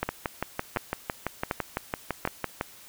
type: two click trains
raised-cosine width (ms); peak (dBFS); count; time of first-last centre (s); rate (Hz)
0.5; -11 / -12; 4 / 16; 0.03-2.252 / 0.09-2.611; 1.35 / 5.95
effects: white hiss -50 dBFS RMS until 2.88 s